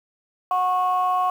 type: tone pair together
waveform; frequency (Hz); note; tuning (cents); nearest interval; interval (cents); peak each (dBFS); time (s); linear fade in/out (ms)
sine; 732 / 1096.8; F#5 / C#6; -19 / -19; perfect fifth; 700; -20; 0.51-1.3; 2
effects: tanh soft clip ceiling -13 dBFS + 8-bit